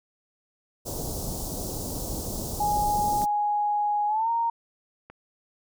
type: band-stop noise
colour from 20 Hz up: pink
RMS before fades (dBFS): -32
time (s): 0.85-3.26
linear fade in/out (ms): 20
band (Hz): 790 to 5100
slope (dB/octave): 24
type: tone with pitch glide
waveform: sine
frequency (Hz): 830.6 to 926.9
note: G#5 to A#5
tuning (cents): 0 to -10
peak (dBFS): -22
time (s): 2.6-4.5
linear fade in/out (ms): 5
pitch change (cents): +190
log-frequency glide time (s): 4.07-4.3
type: clicks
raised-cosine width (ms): 0.5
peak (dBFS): -29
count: 2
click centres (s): 3.218 / 5.1
effects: none